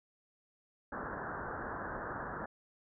white low-pass noise, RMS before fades -41 dBFS, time 0.92-2.46 s, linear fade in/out 5 ms, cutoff 1700 Hz, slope 96 dB/octave, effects none

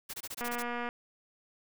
white noise bursts, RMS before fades -40 dBFS, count 8, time 0.09-0.627 s, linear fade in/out 10 ms, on 47 ms, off 23 ms
click train, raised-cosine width 0.5 ms, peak -22 dBFS, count 116, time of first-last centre 0.41-0.889 s, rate 240 Hz
effects none

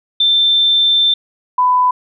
sine tone pair in turn, 3560 / 999 Hz, A7 / B5, +20 / +20 cents, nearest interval octave + minor seventh, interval 2200 cents, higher first, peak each -9 dBFS, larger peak neither, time 0.2-1.14 / 1.58-1.91 s, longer first, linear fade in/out 5 ms, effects none

